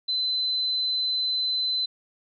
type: tone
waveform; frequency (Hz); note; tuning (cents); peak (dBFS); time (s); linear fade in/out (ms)
sine; 4040; B7; +39; -23; 0.08-1.86; 10
effects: none